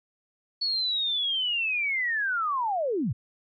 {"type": "linear sweep", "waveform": "sine", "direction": "down", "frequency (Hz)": [4432, 89.4], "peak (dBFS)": -24, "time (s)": [0.61, 3.13], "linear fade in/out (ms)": 10, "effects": ["MP3 64 kbps"]}